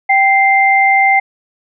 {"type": "tone pair together", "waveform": "sine", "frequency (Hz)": [781, 2089], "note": ["G5", "C7"], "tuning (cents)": [-7, -3], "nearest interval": "octave + perfect fourth", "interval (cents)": 1704, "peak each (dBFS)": -10, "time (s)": [0.09, 1.2], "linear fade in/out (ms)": 10, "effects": []}